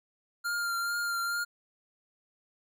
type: tone with vibrato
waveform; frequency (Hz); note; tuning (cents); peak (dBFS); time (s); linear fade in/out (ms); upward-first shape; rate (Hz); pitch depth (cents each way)
square; 1396.9; F6; 0; -30; 0.44-1.45; 20; triangle; 2.3; 24
effects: none